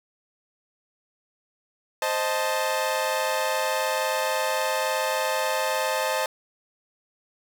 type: chord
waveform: sawtooth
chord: A diminished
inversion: first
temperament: equal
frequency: 523.3 / 622.3 / 880 Hz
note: C5 / Eb5 / A5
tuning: 0 / 0 / 0 cents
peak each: -24 dBFS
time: 2.02-6.26 s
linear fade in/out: 2 ms
effects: none